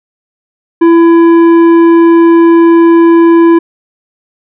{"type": "tone with tanh clipping", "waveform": "sine", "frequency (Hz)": 334.8, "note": "E4", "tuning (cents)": 27, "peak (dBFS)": -3, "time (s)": [0.81, 3.59], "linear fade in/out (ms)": 10, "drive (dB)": 10, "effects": []}